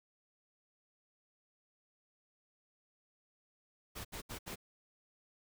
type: noise bursts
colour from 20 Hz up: pink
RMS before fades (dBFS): -44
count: 4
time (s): 3.95-4.559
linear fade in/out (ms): 20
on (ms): 99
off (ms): 71
effects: none